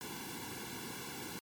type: noise with comb filter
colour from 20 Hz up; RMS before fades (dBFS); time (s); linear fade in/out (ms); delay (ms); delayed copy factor
pink; -44; 0.01-1.39; 0; 1.6; -1
effects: high-pass 100 Hz 12 dB/octave + MP3 96 kbps